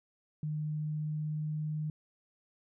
sine tone with pitch glide, 152.3 to 153.27 Hz, D#3 to D#3, -37 to -26 cents, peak -32 dBFS, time 0.43-1.9 s, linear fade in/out 2 ms, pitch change +11 cents, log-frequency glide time 0.69-1.78 s, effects none

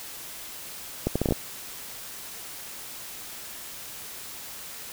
accelerating click train, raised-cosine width 2 ms, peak -10 dBFS, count 7, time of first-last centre 1.07-1.323 s, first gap 86 ms, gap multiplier 0.7, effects white hiss -40 dBFS RMS until 4.92 s

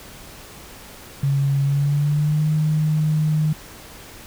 sine tone with pitch glide, 138.9 to 154.12 Hz, C#3 to D#3, +4 to -16 cents, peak -16 dBFS, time 1.23-3.53 s, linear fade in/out 5 ms, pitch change +180 cents, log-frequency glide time 1.63-2.48 s, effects pink hiss -41 dBFS RMS until 4.26 s

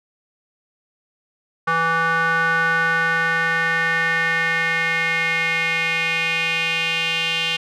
square tone with band-pass filter sweep, 164.81 Hz, E3, in tune, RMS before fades -20 dBFS, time 1.67-7.57 s, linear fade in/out 10 ms, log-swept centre 1300 to 2900 Hz, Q 4.8, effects none

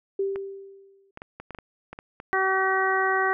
sine tone with exponential decay, 392 Hz, G4, in tune, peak -21 dBFS, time 0.19-1.11 s, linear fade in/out 5 ms, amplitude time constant 200 ms
clicks, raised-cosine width 0.5 ms, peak -23 dBFS, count 10, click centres 0.359 / 1.174 / 1.219 / 1.4 / 1.507 / 1.548 / 1.587 / 1.93 / 1.989 / 2.201 s
harmonic tone, 381.3 Hz, G4, 48 cents flat, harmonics 1 / 2 / 3 / 4 / 5, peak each -27 / -27 / -27 / -27 / -27 dBFS, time 2.33-3.33 s, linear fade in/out 0 ms
effects none

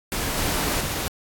pink noise with level steps, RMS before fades -26 / -24 / -27 dBFS, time 0.12-1.08 s, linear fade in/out 0 ms, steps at 0.37 / 0.8 s, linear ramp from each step 10 ms, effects AAC 64 kbps

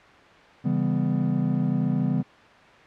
triangle chord, C# half-diminished seventh, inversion none, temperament just, 138.59 / 166.31 / 199.57 / 249.5 Hz, C#3 / E3 / G3 / B3, 0 / +16 / +31 / +18 cents, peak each -25 dBFS, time 0.64-2.23 s, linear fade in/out 20 ms, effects white hiss -49 dBFS RMS until 2.86 s + low-pass 2000 Hz 12 dB/octave

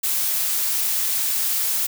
blue noise, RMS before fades -22 dBFS, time 0.03-1.87 s, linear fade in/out 10 ms, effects none

